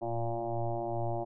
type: tone with frequency modulation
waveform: sine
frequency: 349.2 Hz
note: F4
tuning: in tune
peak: -30 dBFS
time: 0.01-1.25 s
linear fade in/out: 20 ms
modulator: 116 Hz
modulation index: 3.9
effects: none